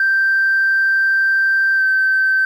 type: tone with pitch glide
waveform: sine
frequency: 1568 to 1547.3 Hz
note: G6 to G6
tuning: 0 to -23 cents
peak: -11 dBFS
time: 0-2.45 s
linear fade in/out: 2 ms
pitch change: -23 cents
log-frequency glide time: 1.75-1.83 s
effects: tanh soft clip ceiling -8 dBFS + 8-bit